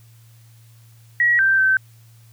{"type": "tone with pitch steps", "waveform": "sine", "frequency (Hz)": [1914, 1566, 1543], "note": ["A#6", "G6", "G6"], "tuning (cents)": [45, -2, -28], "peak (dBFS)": -13, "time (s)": [1.2, 1.77], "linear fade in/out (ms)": 2, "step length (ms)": 190, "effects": ["added 114 Hz sine -46 dBFS peak until 2.32 s", "white hiss -57 dBFS RMS until 2.32 s"]}